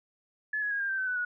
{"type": "tone with pitch steps", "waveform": "sine", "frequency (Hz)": [1716, 1676.8, 1638.5, 1601.1, 1564.5, 1528.8, 1493.9, 1459.7], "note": ["A6", "G#6", "G#6", "G6", "G6", "G6", "F#6", "F#6"], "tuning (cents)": [-44, 16, -24, 36, -4, -44, 16, -24], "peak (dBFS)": -28, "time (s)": [0.53, 1.25], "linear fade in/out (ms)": 5, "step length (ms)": 90, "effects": []}